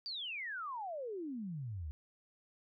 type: exponential sweep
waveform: sine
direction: down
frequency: 4751 to 69.6 Hz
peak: -39 dBFS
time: 0.06-1.91 s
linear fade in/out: 0 ms
effects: none